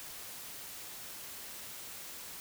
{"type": "silence", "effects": ["white hiss -46 dBFS RMS until 2.4 s"]}